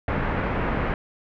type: low-pass noise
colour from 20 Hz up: pink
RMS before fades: -25 dBFS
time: 0.08-0.94 s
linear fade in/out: 2 ms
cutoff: 2100 Hz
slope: 24 dB/octave
effects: none